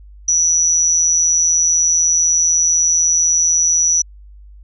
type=tone with amplitude modulation; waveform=sine; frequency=5890 Hz; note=F#8; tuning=9 cents flat; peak=-8 dBFS; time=0.28-4.02 s; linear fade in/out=5 ms; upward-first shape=sine; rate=164 Hz; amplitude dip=70%; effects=added 50 Hz sine -37 dBFS peak until 4.63 s